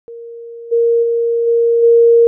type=tone with level steps; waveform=sine; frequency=466.2 Hz; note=A#4; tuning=in tune; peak=-28 / -9 / -12 / -9 / -5 dBFS; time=0.08-2.27 s; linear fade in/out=0 ms; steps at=0.71 / 1.02 / 1.46 / 1.82 s; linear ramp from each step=20 ms; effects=none